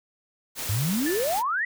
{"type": "noise", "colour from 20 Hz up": "white", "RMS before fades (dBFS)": -32, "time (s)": [0.55, 1.43], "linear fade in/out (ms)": 50}
{"type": "exponential sweep", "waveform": "sine", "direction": "up", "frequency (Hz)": [92.7, 2000], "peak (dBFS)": -23, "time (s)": [0.69, 1.65], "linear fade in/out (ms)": 5}
{"type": "tone with exponential decay", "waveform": "sine", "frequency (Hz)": 1755, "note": "A6", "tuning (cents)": -5, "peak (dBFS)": -29, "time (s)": [1.06, 1.57], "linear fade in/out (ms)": 5, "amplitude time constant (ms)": 110}
{"effects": []}